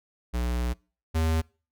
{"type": "tone pair in turn", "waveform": "square", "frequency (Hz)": [60.3, 80.49], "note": ["B1", "E2"], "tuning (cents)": [-41, -41], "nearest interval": "perfect fourth", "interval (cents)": 500, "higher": "second", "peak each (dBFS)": [-26, -23], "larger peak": "second", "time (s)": [[0.33, 0.74], [1.14, 1.42]], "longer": "first", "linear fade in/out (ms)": 20, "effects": ["noise-tail reverb RT60 0.4 s tail -26 dB re dry"]}